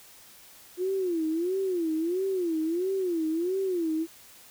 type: tone with vibrato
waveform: sine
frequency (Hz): 349.2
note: F4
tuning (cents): 0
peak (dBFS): -25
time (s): 0.77-4.07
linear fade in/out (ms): 50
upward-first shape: sine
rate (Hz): 1.5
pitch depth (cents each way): 180
effects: white hiss -52 dBFS RMS until 4.5 s